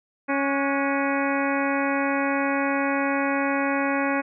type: harmonic tone with a mistuned harmonic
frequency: 277.2 Hz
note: C#4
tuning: in tune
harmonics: 1 / 2 / 3 / 4 / 5 / 6 / 7 / 8 / 9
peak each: -25 / -28 / -30 / -31 / -32 / -33 / -33 / -34 / -35 dBFS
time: 0.28-4.22 s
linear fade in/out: 20 ms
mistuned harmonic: 5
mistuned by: +78 cents
effects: none